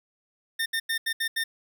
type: tone bursts at uneven times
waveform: 25% pulse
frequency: 1815 Hz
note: A#6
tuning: 47 cents flat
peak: -21 dBFS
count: 6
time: 0.59-0.66 / 0.73-0.8 / 0.89-0.98 / 1.06-1.13 / 1.2-1.28 / 1.36-1.44 s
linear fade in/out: 10 ms
effects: none